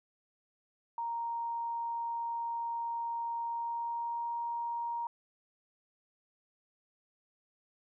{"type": "tone with pitch glide", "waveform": "sine", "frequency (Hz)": [932.3, 938.8], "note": ["A#5", "A#5"], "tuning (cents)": [0, 12], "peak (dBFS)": -33, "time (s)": [0.98, 5.07], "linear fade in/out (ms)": 2, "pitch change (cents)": 12, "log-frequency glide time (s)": [3.42, 4.35], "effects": []}